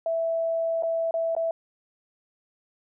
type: tone with dropouts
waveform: sine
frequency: 659.3 Hz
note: E5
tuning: in tune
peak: -23 dBFS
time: 0.06-1.51 s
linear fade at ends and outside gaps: 2 ms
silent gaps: 0.825-0.833 / 1.11-1.14 / 1.351-1.365 s
effects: none